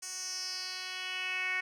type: tone with band-pass filter sweep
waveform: 10% pulse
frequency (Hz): 370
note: F#4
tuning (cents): 0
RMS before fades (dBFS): -37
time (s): 0.02-1.61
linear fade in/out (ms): 10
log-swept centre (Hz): 7300 to 2100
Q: 4.1
effects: none